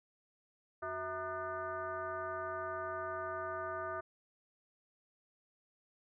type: tone with frequency modulation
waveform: sine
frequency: 932.3 Hz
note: A#5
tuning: in tune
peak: -37 dBFS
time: 0.82-4.01 s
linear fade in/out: 10 ms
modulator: 281 Hz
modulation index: 2
effects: none